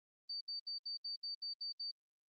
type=tone bursts; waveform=sine; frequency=4602 Hz; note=D8; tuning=36 cents flat; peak=-40 dBFS; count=9; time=0.29-1.914 s; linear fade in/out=10 ms; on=120 ms; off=68 ms; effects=Opus 32 kbps